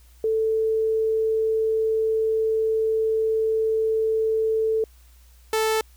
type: tone pair in turn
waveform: sine / sawtooth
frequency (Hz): 441.7 / 439.3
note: A4 / A4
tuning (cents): +7 / -3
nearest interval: unison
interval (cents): 10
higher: first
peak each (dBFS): -19 / -16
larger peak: second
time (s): 0.24-4.84 / 5.53-5.81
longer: first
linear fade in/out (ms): 2
effects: added 60 Hz sine -49 dBFS peak until 5.96 s + white hiss -59 dBFS RMS until 5.96 s